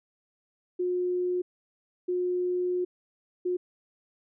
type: tone bursts at uneven times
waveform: sine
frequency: 359.9 Hz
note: F#4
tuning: 48 cents flat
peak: -25 dBFS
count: 3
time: 0.79-1.42 / 2.08-2.85 / 3.45-3.57 s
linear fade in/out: 10 ms
effects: none